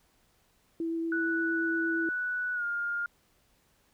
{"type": "tone with vibrato", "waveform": "sine", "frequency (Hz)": 330, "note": "E4", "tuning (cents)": 2, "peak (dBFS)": -29, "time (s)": [0.8, 2.09], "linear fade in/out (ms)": 2, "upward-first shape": "triangle", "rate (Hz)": 8.6, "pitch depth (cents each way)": 10}
{"type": "tone with pitch glide", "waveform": "sine", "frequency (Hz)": [1479, 1411.4], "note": ["F#6", "F6"], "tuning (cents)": [-1, 18], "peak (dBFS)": -29, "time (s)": [1.12, 3.06], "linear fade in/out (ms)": 2, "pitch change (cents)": -81, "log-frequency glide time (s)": [2.54, 2.64]}
{"effects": ["pink hiss -68 dBFS RMS until 3.93 s"]}